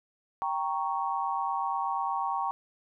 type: chord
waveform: sine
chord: G diminished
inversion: none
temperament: equal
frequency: 784 / 932.3 / 1108.7 Hz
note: G5 / Bb5 / Db6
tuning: 0 / 0 / 0 cents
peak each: -32 dBFS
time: 0.42-2.51 s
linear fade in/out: 0 ms
effects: none